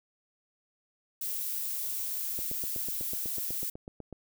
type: noise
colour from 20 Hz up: violet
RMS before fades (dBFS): -34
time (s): 1.21-3.7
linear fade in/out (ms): 5
type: click train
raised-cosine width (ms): 2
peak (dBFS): -28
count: 15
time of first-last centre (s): 2.39-4.127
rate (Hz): 8.06
effects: none